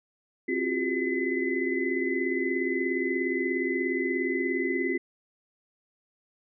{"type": "tone cluster", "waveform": "sine", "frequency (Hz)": [264.4, 344, 364.1, 401, 2022], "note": ["C4", "F4", "F#4", "G4", "B6"], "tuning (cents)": [18, -26, -28, 39, 40], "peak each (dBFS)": [-31, -32, -31, -34, -31], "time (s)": [0.48, 4.98], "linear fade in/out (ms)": 10, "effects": []}